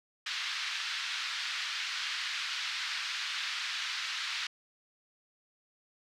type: band-pass noise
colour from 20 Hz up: white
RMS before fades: -36 dBFS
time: 0.26-4.47 s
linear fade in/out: 5 ms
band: 1300 to 4500 Hz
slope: 24 dB/octave
effects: none